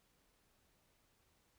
silence, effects pink hiss -75 dBFS RMS until 1.58 s

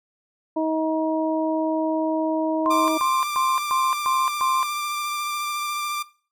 harmonic tone, 317 Hz, D#4, 32 cents sharp, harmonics 1 / 2 / 3, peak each -22 / -25 / -27 dBFS, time 0.56-2.98 s, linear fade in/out 10 ms
sine tone bursts, 1046.5 Hz, C6, in tune, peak -19 dBFS, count 6, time 2.66-4.63 s, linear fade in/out 0 ms, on 220 ms, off 130 ms
sawtooth tone with vibrato, 1185 Hz, D6, 15 cents sharp, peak -21 dBFS, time 2.7-6.03 s, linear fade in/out 10 ms, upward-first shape sine, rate 14 Hz, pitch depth 14 cents each way
effects noise-tail reverb RT60 0.4 s tail -19 dB re dry + MP3 96 kbps

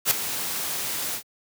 white noise with ADSR envelope, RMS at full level -17 dBFS, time 0.05-1.23 s, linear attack 61 ms, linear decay 3 ms, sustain -12 dB, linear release 91 ms, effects high-pass 100 Hz 12 dB/octave

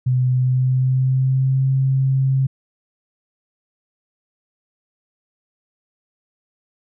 sine tone with pitch glide, 126.9 to 133.52 Hz, B2 to C3, +47 to +35 cents, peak -14 dBFS, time 0.06-2.47 s, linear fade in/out 10 ms, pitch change +88 cents, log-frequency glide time 0.3-1.69 s, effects none

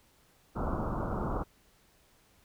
pink low-pass noise, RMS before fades -33 dBFS, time 0.55-1.44 s, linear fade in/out 20 ms, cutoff 1400 Hz, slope 96 dB/octave, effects pink hiss -65 dBFS RMS until 2.44 s

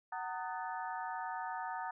harmonic tone with a mistuned harmonic, 249 Hz, B3, 14 cents sharp, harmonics 3 / 4 / 5 / 6 / 7, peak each -42 / -41 / -46 / -48 / -49 dBFS, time 0.12-1.91 s, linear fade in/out 5 ms, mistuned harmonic 4, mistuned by -140 cents, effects none

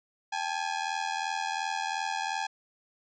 sawtooth ring-modulated tone, 830.6 Hz, G#5, in tune, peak -23 dBFS, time 0.32-2.47 s, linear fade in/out 10 ms, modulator 41.4 Hz, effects resampled to 16000 Hz

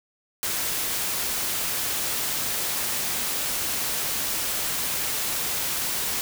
white noise, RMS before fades -27 dBFS, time 0.43-6.21 s, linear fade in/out 0 ms, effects none

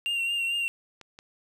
triangle tone with vibrato, 2770 Hz, F7, 15 cents flat, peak -24 dBFS, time 0.06-0.68 s, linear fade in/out 0 ms, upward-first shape triangle, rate 4.5 Hz, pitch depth 37 cents each way
clicks, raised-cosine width 0.2 ms, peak -28 dBFS, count 2, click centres 1.013 / 1.189 s
effects none

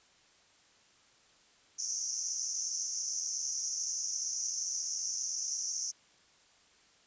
white band-pass noise, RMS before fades -36 dBFS, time 1.78-5.92 s, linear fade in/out 20 ms, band 5600 to 6400 Hz, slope 96 dB/octave, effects white hiss -64 dBFS RMS until 7.06 s + resampled to 16000 Hz

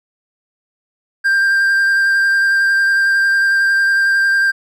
triangle tone with vibrato, 1587 Hz, G6, 21 cents sharp, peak -9 dBFS, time 1.24-4.52 s, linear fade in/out 20 ms, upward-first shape sine, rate 11 Hz, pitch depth 12 cents each way, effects none

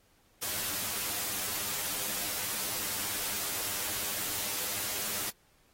white noise with comb filter, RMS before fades -34 dBFS, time 0.41-5.31 s, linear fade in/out 20 ms, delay 9.9 ms, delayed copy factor +0.65, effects pink hiss -67 dBFS RMS until 5.73 s + AAC 48 kbps

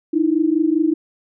sine tone pair together, 304.6 / 329.6 Hz, D#4 / E4, -37 / 0 cents, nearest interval minor second, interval 137 cents, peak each -17 dBFS, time 0.13-0.94 s, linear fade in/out 10 ms, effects none

